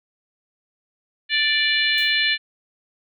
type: harmonic tone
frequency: 587.3 Hz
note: D5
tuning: in tune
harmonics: 3 / 4 / 5 / 6 / 7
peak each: -22 / -23 / -24 / -25 / -25 dBFS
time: 1.29-2.38 s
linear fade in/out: 50 ms
type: noise with exponential decay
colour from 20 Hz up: blue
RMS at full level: -37 dBFS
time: 1.98-2.24 s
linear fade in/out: 1 ms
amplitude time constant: 55 ms
effects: none